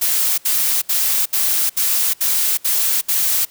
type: noise bursts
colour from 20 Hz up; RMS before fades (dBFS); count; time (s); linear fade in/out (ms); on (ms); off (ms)
blue; -17; 8; 0.01-3.453; 10; 370; 69
effects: white hiss -48 dBFS RMS until 3.5 s